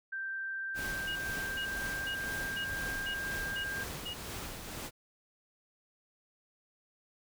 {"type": "tone with pitch glide", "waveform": "sine", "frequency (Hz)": [1568, 1594.5], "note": ["G6", "G6"], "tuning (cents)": [0, 29], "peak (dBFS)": -35, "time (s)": [0.12, 3.84], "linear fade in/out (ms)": 10, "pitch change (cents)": 29, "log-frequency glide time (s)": [0.47, 2.95]}
{"type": "noise with tremolo", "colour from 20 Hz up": "pink", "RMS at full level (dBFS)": -40, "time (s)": [0.74, 4.91], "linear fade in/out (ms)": 50, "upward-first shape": "triangle", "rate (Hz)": 2, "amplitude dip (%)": 45}
{"type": "tone bursts", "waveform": "sine", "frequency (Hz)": 2877, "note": "F#7", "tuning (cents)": -49, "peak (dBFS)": -37, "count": 7, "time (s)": [1.07, 4.139], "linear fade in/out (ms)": 10, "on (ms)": 87, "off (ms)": 410}
{"effects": []}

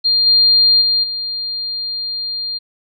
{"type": "tone with level steps", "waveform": "sine", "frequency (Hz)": 4200, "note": "C8", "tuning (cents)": 6, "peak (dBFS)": [-11, -8, -12, -20], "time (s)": [0.04, 2.59], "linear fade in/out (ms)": 20, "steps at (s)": [0.26, 0.81, 1.03], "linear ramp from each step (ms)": 10, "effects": []}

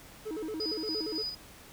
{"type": "tone with vibrato", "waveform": "triangle", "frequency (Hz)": 370, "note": "F#4", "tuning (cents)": 0, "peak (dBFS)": -32, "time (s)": [0.25, 1.23], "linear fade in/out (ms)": 20, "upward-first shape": "square", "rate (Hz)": 8.6, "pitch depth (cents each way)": 270}
{"type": "tone with tremolo", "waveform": "sine", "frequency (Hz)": 4957, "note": "D#8", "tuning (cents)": -7, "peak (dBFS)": -32, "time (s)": [0.6, 1.35], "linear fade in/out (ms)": 5, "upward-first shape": "square", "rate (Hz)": 3.6, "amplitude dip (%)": 50}
{"effects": ["pink hiss -52 dBFS RMS until 1.72 s"]}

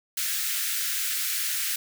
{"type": "high-pass noise", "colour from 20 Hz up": "white", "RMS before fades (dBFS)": -28, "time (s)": [0.17, 1.76], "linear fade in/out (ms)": 5, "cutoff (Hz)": 1400, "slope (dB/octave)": 48, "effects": []}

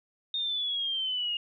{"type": "exponential sweep", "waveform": "sine", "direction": "down", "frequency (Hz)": [3687, 2836], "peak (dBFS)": -28, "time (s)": [0.34, 1.37], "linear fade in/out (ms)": 2, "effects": []}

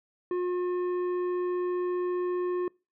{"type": "tone with tanh clipping", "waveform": "triangle", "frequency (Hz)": 358.5, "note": "F4", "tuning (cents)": 45, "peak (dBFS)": -28, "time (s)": [0.31, 2.68], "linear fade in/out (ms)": 2, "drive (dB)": 13, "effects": ["noise-tail reverb RT60 0.3 s tail -26 dB re dry"]}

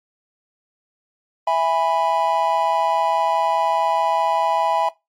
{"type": "chord", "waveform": "triangle", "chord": "E major", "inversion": "none", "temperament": "just", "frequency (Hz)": [659.3, 824.1, 988.9], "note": ["E5", "G#5", "B5"], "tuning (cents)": [0, -14, 2], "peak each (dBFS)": -19, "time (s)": [1.47, 4.89], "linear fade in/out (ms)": 5, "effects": ["noise-tail reverb RT60 0.2 s tail -20 dB re dry", "AAC 64 kbps"]}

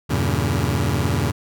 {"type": "chord", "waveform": "sawtooth", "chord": "E diminished seventh", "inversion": "none", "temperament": "just", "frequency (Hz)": [82.41, 98.89, 118.67, 142.4], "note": ["E2", "G2", "Bb2", "Db3"], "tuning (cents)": [0, 16, 31, 47], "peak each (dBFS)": -20, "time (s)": [0.09, 1.32], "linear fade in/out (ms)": 20, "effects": []}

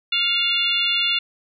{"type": "harmonic tone with a mistuned harmonic", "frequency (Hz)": 698.5, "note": "F5", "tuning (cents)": 0, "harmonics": [2, 3, 4, 5, 6], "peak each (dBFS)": [-31, -30, -20, -23, -29], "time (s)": [0.12, 1.19], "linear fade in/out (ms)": 5, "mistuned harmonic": 3, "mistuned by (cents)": 65, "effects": []}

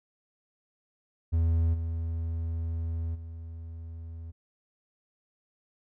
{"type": "tone with level steps", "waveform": "triangle", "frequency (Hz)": 82.4, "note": "E2", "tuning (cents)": 0, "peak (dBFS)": [-20, -27, -36], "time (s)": [1.32, 4.32], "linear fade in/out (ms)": 20, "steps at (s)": [1.73, 3.14], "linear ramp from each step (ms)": 20, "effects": []}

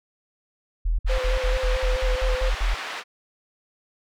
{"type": "tone bursts", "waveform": "sine", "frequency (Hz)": 41, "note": "E1", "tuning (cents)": -9, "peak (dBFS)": -19, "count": 10, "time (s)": [0.85, 2.745], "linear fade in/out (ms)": 10, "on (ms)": 140, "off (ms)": 55}
{"type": "band-pass noise", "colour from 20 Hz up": "pink", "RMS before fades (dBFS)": -33, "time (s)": [1.06, 3.04], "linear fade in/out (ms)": 50, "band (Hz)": [880, 3300], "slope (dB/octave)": 12}
{"type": "tone with vibrato", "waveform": "sine", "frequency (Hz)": 514, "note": "C5", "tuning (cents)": -31, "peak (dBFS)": -26, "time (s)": [1.09, 2.5], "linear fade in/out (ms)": 10, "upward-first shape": "square", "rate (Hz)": 4.6, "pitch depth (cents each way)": 18}
{"effects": []}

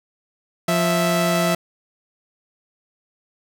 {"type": "tone pair together", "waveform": "sawtooth", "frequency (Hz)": [175, 657.9], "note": ["F3", "E5"], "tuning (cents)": [4, -4], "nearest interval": "octave + major seventh", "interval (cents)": 2292, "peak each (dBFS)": -16, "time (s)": [0.68, 1.55], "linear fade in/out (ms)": 5, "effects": []}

